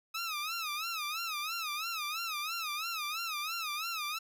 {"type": "tone with vibrato", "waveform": "15% pulse", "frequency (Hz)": 1274, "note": "D#6", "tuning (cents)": 41, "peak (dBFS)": -28, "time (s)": [0.14, 4.19], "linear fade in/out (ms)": 10, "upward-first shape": "sine", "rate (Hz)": 3, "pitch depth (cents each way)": 140, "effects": []}